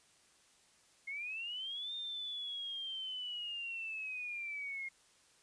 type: linear two-way sweep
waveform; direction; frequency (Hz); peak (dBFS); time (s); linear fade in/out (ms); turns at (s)
sine; up then down; 2130 to 3641 to 2130; -39; 1.07-4.89; 10; 1.94
effects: white hiss -67 dBFS RMS until 5.42 s + resampled to 22050 Hz